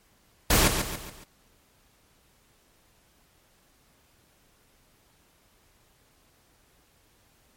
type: noise with echo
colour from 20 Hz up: pink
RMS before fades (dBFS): -20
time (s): 0.5-0.68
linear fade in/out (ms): 5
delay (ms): 140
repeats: 4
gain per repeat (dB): -7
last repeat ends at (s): 1.24
effects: pink hiss -63 dBFS RMS until 7.56 s + MP3 64 kbps